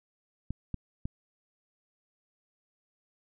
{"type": "clicks", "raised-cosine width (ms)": 5, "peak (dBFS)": -21, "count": 3, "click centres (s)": [0.506, 0.743, 1.055], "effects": []}